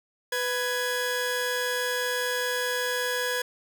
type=tone pair together; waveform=sawtooth; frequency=496.2 / 1669 Hz; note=B4 / G#6; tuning=+8 / +8 cents; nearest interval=octave + major sixth; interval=2100 cents; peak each=-25 dBFS; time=0.32-3.42 s; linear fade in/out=5 ms; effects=none